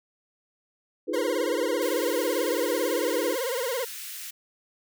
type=chord; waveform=sine; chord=F half-diminished seventh; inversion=third; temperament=equal; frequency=311.1 / 349.2 / 415.3 / 493.9 Hz; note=Eb4 / F4 / Ab4 / Cb5; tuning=0 / 0 / 0 / 0 cents; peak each=-32 dBFS; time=1.07-3.36 s; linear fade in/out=20 ms
type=tone with vibrato; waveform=40% pulse; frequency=502 Hz; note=B4; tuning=28 cents sharp; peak=-26 dBFS; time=1.13-3.85 s; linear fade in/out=10 ms; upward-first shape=sine; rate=18 Hz; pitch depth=140 cents each way
type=high-pass noise; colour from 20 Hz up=white; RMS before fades=-38 dBFS; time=1.81-4.31 s; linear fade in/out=10 ms; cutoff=1600 Hz; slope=24 dB/octave
effects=none